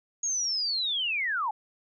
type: linear sweep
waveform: sine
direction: down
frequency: 6660 to 800 Hz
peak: -26 dBFS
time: 0.23-1.51 s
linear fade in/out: 5 ms
effects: none